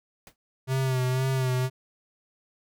pink noise with exponential decay, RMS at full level -43 dBFS, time 0.27-0.36 s, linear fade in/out 1 ms, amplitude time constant 18 ms
square tone with vibrato, 130 Hz, C3, 11 cents flat, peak -24 dBFS, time 0.67-1.7 s, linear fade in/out 50 ms, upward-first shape sine, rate 2 Hz, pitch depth 40 cents each way
effects none

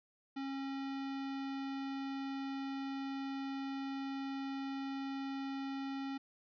square tone, 272.1 Hz, C#4, 32 cents flat, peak -39 dBFS, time 0.36-6.18 s, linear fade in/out 10 ms, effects resampled to 11025 Hz

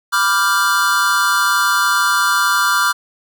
square chord, G dominant seventh, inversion first, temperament equal, 987.8 / 1174.7 / 1396.9 / 1568 Hz, B5 / D6 / F6 / G6, 0 / 0 / 0 / 0 cents, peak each -23 / -18 / -17 / -22 dBFS, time 0.12-2.93 s, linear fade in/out 20 ms, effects none

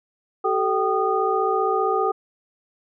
sine tone cluster, 382.2 / 437.4 / 774 / 1228 Hz, G4 / A4 / G5 / D#6, -44 / -10 / -22 / -23 cents, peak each -24 dBFS, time 0.44-2.12 s, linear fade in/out 10 ms, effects none

